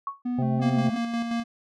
sine tone with exponential decay, 1108.7 Hz, C#6, in tune, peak -24 dBFS, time 0.07-0.22 s, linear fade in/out 2 ms, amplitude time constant 31 ms
triangle tone with vibrato, 233.1 Hz, A#3, in tune, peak -23 dBFS, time 0.25-0.98 s, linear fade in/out 10 ms, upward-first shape square, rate 2.9 Hz, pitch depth 93 cents each way
harmonic tone, 130.81 Hz, C3, in tune, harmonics 1 / 2 / 3 / 4 / 5 / 6, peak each -25 / -35 / -39 / -37 / -41 / -34 dBFS, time 0.38-0.9 s, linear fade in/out 10 ms
square tone with tremolo, 233.1 Hz, A#3, in tune, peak -25 dBFS, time 0.61-1.44 s, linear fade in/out 20 ms, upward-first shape square, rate 5.7 Hz, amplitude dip 40%
effects low-pass 5000 Hz 12 dB/octave

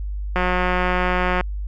click train, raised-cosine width 0.5 ms, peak -6 dBFS, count 191, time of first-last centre 0.36-1.41 s, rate 181 Hz, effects added 50 Hz sine -24 dBFS peak until 1.67 s

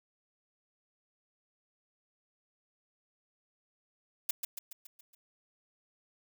blue noise with echo, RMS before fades -30 dBFS, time 4.29-4.31 s, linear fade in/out 5 ms, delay 140 ms, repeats 6, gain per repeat -5 dB, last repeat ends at 5.15 s, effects none

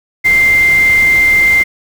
sine tone in noise, 2093 Hz, C7, in tune, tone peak -6 dBFS, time 0.24-1.64 s, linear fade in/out 20 ms, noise pink, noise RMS -24 dBFS, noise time 0.24-1.64 s, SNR +15 dB, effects none

